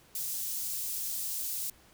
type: high-pass noise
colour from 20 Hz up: white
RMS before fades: -35 dBFS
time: 0.15-1.7 s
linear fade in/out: 2 ms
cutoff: 6000 Hz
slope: 12 dB/octave
effects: pink hiss -60 dBFS RMS until 1.93 s